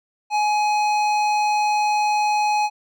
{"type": "tone with hard clipping", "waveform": "sine", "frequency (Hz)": 840, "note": "G#5", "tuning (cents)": 19, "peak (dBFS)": -19, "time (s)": [0.3, 2.7], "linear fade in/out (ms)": 50, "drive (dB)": 13, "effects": []}